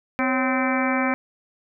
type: harmonic tone with a mistuned harmonic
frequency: 257.7 Hz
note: C4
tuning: 26 cents flat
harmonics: 1 / 2 / 3 / 4 / 5 / 6 / 7 / 8 / 9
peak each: -23 / -28 / -29 / -30 / -30 / -31 / -32 / -33 / -29 dBFS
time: 0.19-1.14 s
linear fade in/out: 0 ms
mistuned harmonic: 2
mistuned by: +100 cents
effects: none